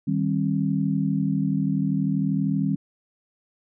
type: chord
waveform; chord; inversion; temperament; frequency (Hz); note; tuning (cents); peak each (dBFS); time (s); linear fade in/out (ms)
sine; C minor; first; equal with one note detuned; 155.56 / 196 / 268.5; Eb3 / G3 / C4; 0 / 0 / +45; -25 / -24 / -26; 0.07-2.76; 10
effects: none